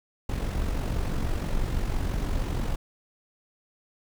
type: noise with amplitude modulation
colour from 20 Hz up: brown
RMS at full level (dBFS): -25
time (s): 0.29-2.76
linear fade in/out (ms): 5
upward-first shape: sine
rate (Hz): 46.1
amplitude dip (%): 50
effects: none